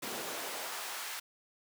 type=noise with high-pass filter sweep; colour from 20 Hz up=pink; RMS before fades=-40 dBFS; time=0.02-1.2 s; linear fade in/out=10 ms; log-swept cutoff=280 to 1300 Hz; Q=0.94; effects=none